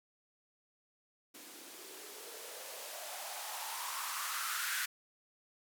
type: noise with band-pass filter sweep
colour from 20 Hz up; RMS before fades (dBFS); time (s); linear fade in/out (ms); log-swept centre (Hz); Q
violet; -42; 1.34-4.86; 10; 270 to 1600; 4.3
effects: none